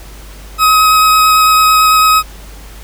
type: tone with vibrato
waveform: 40% pulse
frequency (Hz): 1269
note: D#6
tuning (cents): +34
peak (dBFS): -5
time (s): 0.58-2.23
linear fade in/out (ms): 50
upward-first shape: sine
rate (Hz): 9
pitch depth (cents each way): 9
effects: added 50 Hz sine -31 dBFS peak until 2.83 s + pink hiss -37 dBFS RMS until 2.83 s